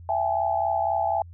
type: tone cluster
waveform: sine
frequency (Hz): 669 / 787 / 851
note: E5 / G5 / G#5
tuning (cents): +25 / +7 / +42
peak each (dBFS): -26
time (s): 0.09-1.22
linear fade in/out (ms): 2
effects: added 86 Hz sine -41 dBFS peak until 1.33 s